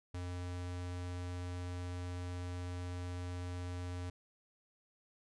square tone, 89.2 Hz, F2, 37 cents sharp, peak -40 dBFS, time 0.14-4.1 s, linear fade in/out 5 ms, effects resampled to 22050 Hz

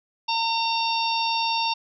harmonic tone, 913 Hz, A#5, 36 cents flat, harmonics 1 / 3 / 4 / 5 / 6, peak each -24 / -29 / -30 / -31 / -32 dBFS, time 0.28-1.74 s, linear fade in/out 10 ms, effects none

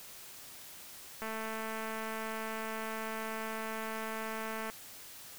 click train, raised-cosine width 0.5 ms, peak -25 dBFS, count 770, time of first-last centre 1.22-4.7 s, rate 221 Hz, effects white hiss -50 dBFS RMS until 5.38 s

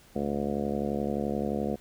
harmonic tone with a mistuned harmonic, 71.6 Hz, D2, 43 cents flat, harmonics 1 / 2 / 3 / 4 / 5 / 6 / 7 / 8 / 9 / 10, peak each -42 / -40 / -31 / -38 / -36 / -37 / -35 / -39 / -42 / -40 dBFS, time 0.15-1.76 s, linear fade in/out 10 ms, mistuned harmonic 1, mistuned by +25 cents, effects pink hiss -57 dBFS RMS until 1.8 s

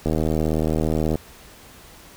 click train, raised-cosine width 2 ms, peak -9 dBFS, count 87, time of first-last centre 0.06-1.156 s, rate 78.5 Hz, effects pink hiss -46 dBFS RMS until 2.16 s

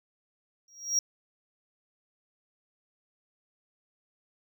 triangle tone with exponential growth, 5650 Hz, F8, 19 cents sharp, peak -19 dBFS, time 0.68-0.99 s, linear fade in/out 2 ms, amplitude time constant 67 ms, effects none

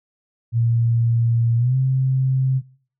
sine tone with pitch glide, 116.54 to 131.57 Hz, A#2 to C3, 0 to +10 cents, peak -15 dBFS, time 0.52-2.62 s, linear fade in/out 50 ms, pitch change +210 cents, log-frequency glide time 1.57-1.76 s, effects noise-tail reverb RT60 0.5 s tail -22 dB re dry

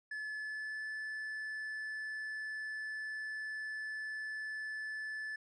triangle tone with pitch glide, 1724 to 1739 Hz, A6 to A6, -36 to -21 cents, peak -37 dBFS, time 0.11-5.36 s, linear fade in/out 5 ms, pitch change +15 cents, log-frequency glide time 0.35-0.85 s, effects resampled to 24000 Hz

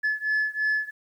sine beating tone pair, 1720 / 1723 Hz, A6 / A6, -40 / -37 cents, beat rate 3 Hz, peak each -24 / -25 dBFS, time 0.03-0.91 s, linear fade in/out 20 ms, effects tanh soft clip ceiling -19 dBFS + 10-bit

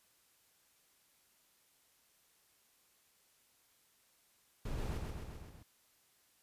brown noise with echo, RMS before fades -40 dBFS, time 4.65-4.98 s, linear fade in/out 5 ms, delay 130 ms, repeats 5, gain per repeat -3 dB, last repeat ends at 5.63 s, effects white hiss -71 dBFS RMS until 6.42 s + resampled to 32000 Hz

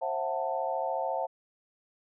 sine chord, F# half-diminished seventh, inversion second, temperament just, 532.8 / 666 / 740 / 888 Hz, C5 / E5 / F#5 / A5, +31 / +18 / 0 / +16 cents, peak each -34 dBFS, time 0.01-1.27 s, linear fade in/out 20 ms, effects none

